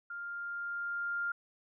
sine tone with level ramp, 1400 Hz, F6, 4 cents sharp, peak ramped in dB -39 to -31 dBFS, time 0.1-1.32 s, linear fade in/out 5 ms, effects none

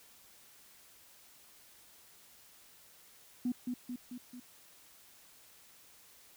sine tone with echo, 246.9 Hz, B3, in tune, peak -29 dBFS, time 3.45-3.52 s, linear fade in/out 5 ms, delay 220 ms, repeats 4, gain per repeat -4 dB, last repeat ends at 4.4 s, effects tanh soft clip ceiling -25 dBFS + white hiss -60 dBFS RMS until 6.36 s

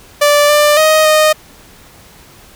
sawtooth tone with pitch steps, 585 / 593 / 625 / 618 Hz, D5 / D5 / D#5 / D#5, -7 / +17 / +8 / -12 cents, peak -3 dBFS, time 0.21-1.33 s, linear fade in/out 10 ms, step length 280 ms, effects pink hiss -41 dBFS RMS until 2.55 s

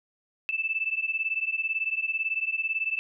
sine beating tone pair, 2629 / 2647 Hz, E7 / E7, -5 / +7 cents, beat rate 18 Hz, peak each -29 dBFS, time 0.49-2.99 s, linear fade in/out 0 ms, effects none

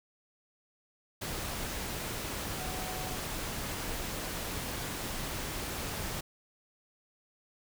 sine tone in noise, 742 Hz, F#5, 5 cents sharp, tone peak -43 dBFS, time 2.57-3.16 s, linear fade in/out 10 ms, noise pink, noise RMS -37 dBFS, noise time 1.21-6.21 s, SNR -9 dB, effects none

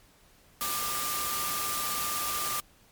sine tone in noise, 1192 Hz, D6, 25 cents sharp, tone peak -34 dBFS, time 0.61-2.6 s, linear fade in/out 0 ms, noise white, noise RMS -32 dBFS, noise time 0.61-2.6 s, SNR -5 dB, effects pink hiss -60 dBFS RMS until 2.91 s + MP3 96 kbps

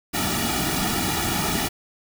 pink noise with comb filter, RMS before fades -24 dBFS, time 0.13-1.69 s, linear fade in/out 20 ms, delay 1.9 ms, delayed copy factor -0.85, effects none

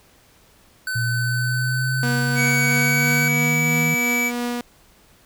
square tone, 1515 Hz, F#6, 40 cents sharp, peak -24 dBFS, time 0.87-3.28 s, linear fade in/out 2 ms
sine exponential sweep, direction up, 117.4 to 160 Hz, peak -21 dBFS, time 0.95-3.95 s, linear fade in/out 10 ms
sawtooth tone with tremolo, 241.5 Hz, B3, 39 cents flat, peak -18 dBFS, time 2.03-4.61 s, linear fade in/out 2 ms, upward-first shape triangle, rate 3 Hz, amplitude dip 30%
square tone with pitch glide, 2252 to 2297 Hz, C#7 to D7, +27 to -39 cents, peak -20 dBFS, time 2.35-4.32 s, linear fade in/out 50 ms, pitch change +34 cents, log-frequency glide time 2.7-3.84 s
effects pink hiss -54 dBFS RMS until 5.25 s

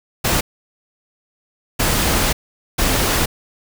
pink noise bursts at uneven times, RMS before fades -17 dBFS, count 3, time 0.24-0.41 / 1.79-2.33 / 2.78-3.26 s, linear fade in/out 10 ms, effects none

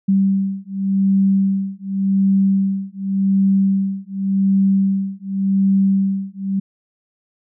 sine beating tone pair, 194.1 / 194.98 Hz, G3 / G3, -17 / -9 cents, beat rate 0.88 Hz, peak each -17 dBFS, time 0.08-6.6 s, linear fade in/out 10 ms, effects none

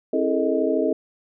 sine tone cluster, 268.1 / 327.2 / 420.1 / 453 / 627 Hz, C4 / E4 / G#4 / A#4 / D#5, +42 / -13 / +20 / -50 / +13 cents, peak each -25 dBFS, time 0.13-0.93 s, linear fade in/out 5 ms, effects none

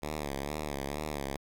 5% pulse tone with vibrato, 72.5 Hz, D2, 22 cents flat, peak -23 dBFS, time 0.02-1.37 s, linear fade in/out 10 ms, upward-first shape sine, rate 2.2 Hz, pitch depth 100 cents each way, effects 10-bit

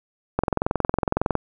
click train, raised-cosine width 1 ms, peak -6 dBFS, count 22, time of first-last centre 0.39-1.353 s, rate 21.8 Hz, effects none

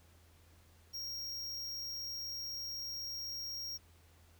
square tone, 5588 Hz, F8, in tune, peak -40 dBFS, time 0.93-3.78 s, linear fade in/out 20 ms, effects added 83 Hz sine -62 dBFS peak until 4.39 s + pink hiss -67 dBFS RMS until 4.39 s

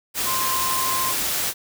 sine tone in noise, 1046.5 Hz, C6, in tune, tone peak -24 dBFS, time 0.24-1.15 s, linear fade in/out 50 ms, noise white, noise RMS -24 dBFS, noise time 0.14-1.54 s, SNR -3 dB, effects none

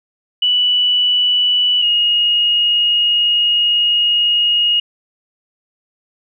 sine tone pair in turn, 2960 / 2871 Hz, F#7 / F7, 0 / +47 cents, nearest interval minor second, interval 53 cents, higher first, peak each -11 dBFS, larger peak neither, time 0.42-1.82 / 1.82-4.8 s, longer second, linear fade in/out 5 ms, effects none

